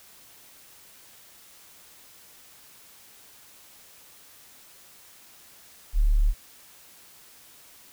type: tone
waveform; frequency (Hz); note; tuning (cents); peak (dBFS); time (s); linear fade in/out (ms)
sine; 36.56; D1; -7; -17; 5.93-6.34; 50
effects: white hiss -52 dBFS RMS until 7.92 s